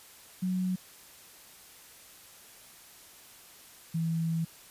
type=tone pair in turn; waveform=sine; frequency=184.3 / 164.06 Hz; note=F#3 / E3; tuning=-7 / -8 cents; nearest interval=major second; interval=201 cents; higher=first; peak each=-27 dBFS; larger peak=neither; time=0.42-0.76 / 3.94-4.45 s; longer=second; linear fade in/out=10 ms; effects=white hiss -53 dBFS RMS until 4.7 s + resampled to 32000 Hz

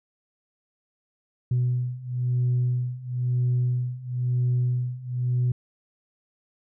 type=beating tone pair; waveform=sine; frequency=123.47 / 124.47 Hz; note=B2 / B2; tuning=0 / +14 cents; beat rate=1 Hz; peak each=-25 / -23 dBFS; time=1.51-5.52 s; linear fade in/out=5 ms; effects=tanh soft clip ceiling -17 dBFS

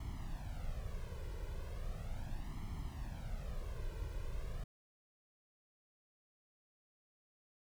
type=noise with flanger; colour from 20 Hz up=brown; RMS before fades=-42 dBFS; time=0-4.64 s; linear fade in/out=5 ms; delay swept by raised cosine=0.95 to 2.05 ms; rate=0.37 Hz; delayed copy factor=+0.8; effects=none

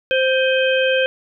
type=harmonic tone with a mistuned harmonic; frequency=523 Hz; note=C5; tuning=1 cent flat; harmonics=1 / 3 / 5 / 6; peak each=-16 / -21 / -23 / -24 dBFS; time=0.11-1.06 s; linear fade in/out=0 ms; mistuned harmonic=5; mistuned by=-61 cents; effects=none

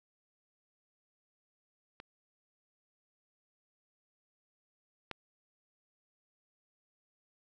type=clicks; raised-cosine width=0.3 ms; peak=-30 / -22 dBFS; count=2; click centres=2.001 / 5.113 s; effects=none

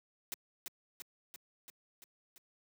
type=noise with echo; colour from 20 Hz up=white; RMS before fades=-40 dBFS; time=0.32-0.34 s; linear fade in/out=0 ms; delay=340 ms; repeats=6; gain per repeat=-3 dB; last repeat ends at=2.38 s; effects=high-pass 150 Hz 12 dB/octave

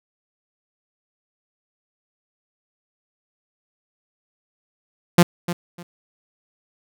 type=tone with echo; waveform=sawtooth; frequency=174 Hz; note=F3; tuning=6 cents flat; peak=-4 dBFS; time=5.18-5.23 s; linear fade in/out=5 ms; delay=300 ms; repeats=2; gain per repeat=-14 dB; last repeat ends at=5.83 s; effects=none

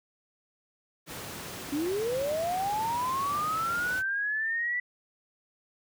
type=noise; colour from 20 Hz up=pink; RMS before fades=-39 dBFS; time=1.06-4.03 s; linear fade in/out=50 ms
type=linear sweep; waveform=sine; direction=up; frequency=273.9 to 1975.5 Hz; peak=-27 dBFS; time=1.72-4.8 s; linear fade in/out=5 ms
effects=high-pass 100 Hz 12 dB/octave

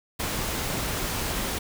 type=noise; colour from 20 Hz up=pink; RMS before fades=-29 dBFS; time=0.19-1.59 s; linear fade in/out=10 ms; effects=none

